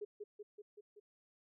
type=tone with echo; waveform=sine; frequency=415.3 Hz; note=G#4; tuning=in tune; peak=-40 dBFS; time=0.01-0.05 s; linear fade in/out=10 ms; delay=190 ms; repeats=5; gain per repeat=-3 dB; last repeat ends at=1 s; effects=none